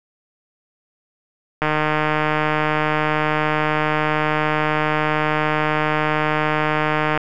click train, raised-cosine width 0.5 ms, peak -4 dBFS, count 851, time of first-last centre 1.62-7.176 s, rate 153 Hz, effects none

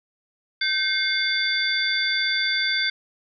sine tone cluster, 1551 / 2142 / 3498 / 4644 Hz, G6 / C7 / A7 / D8, -19 / +40 / -11 / -20 cents, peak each -26 dBFS, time 0.61-2.9 s, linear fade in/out 5 ms, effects none

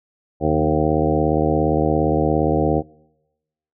harmonic tone with a mistuned harmonic, 77.3 Hz, D#2, 11 cents flat, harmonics 1 / 2 / 3 / 4 / 5 / 6 / 7 / 9 / 10, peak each -25 / -23 / -26 / -22 / -24 / -23 / -23 / -26 / -27 dBFS, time 0.4-2.83 s, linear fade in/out 50 ms, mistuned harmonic 2, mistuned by -23 cents, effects noise-tail reverb RT60 1.0 s tail -24 dB re dry

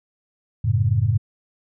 sine chord, F# minor, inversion none, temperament equal, 92.5 / 110 / 138.59 Hz, F#2 / A2 / C#3, 0 / 0 / 0 cents, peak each -22 / -18 / -24 dBFS, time 0.64-1.18 s, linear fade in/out 10 ms, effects none

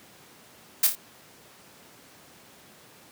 blue noise with echo, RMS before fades -19 dBFS, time 0.83-0.87 s, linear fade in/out 5 ms, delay 28 ms, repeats 3, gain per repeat -6 dB, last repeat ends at 0.954 s, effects pink hiss -52 dBFS RMS until 3.11 s + high-pass 150 Hz 12 dB/octave

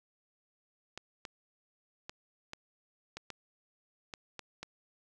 clicks, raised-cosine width 0.2 ms, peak -24 dBFS, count 9, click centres 0.976 / 1.252 / 2.095 / 2.534 / 3.17 / 3.303 / 4.138 / 4.393 / 4.63 s, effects none

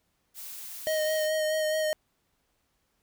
blue noise, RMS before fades -41 dBFS, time 0.34-1.3 s, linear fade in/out 50 ms
square tone with vibrato, 622.3 Hz, D#5, in tune, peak -26 dBFS, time 0.87-1.93 s, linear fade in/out 0 ms, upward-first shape sine, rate 4.7 Hz, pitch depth 19 cents each way
effects pink hiss -74 dBFS RMS until 3.02 s

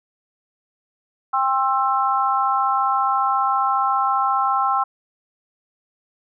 harmonic tone, 265.3 Hz, C4, 24 cents sharp, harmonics 3 / 4 / 5, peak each -21 / -21 / -21 dBFS, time 1.33-4.84 s, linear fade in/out 10 ms, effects none

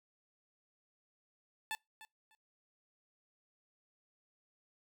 15% pulse tone with echo, 877 Hz, A5, 6 cents flat, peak -30 dBFS, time 1.71-1.75 s, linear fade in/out 0 ms, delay 300 ms, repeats 2, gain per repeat -15 dB, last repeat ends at 2.35 s, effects noise-tail reverb RT60 0.2 s tail -26 dB re dry

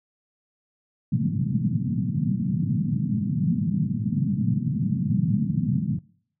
white band-pass noise, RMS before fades -24 dBFS, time 1.12-5.99 s, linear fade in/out 10 ms, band 110 to 220 Hz, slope 48 dB/octave, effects noise-tail reverb RT60 0.6 s tail -24 dB re dry

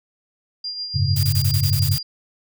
sine tone with tremolo, 4800 Hz, D8, 37 cents sharp, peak -24 dBFS, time 0.64-2.03 s, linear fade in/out 5 ms, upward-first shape triangle, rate 7 Hz, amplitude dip 55%
sine chord, F# suspended second, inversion none, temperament equal, 92.5 / 103.83 / 138.59 Hz, F#2 / G#2 / C#3, 0 / 0 / 0 cents, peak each -21 dBFS, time 0.94-1.98 s, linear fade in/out 20 ms
blue noise bursts, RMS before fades -27 dBFS, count 9, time 1.16-1.985 s, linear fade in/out 5 ms, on 73 ms, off 21 ms
effects none

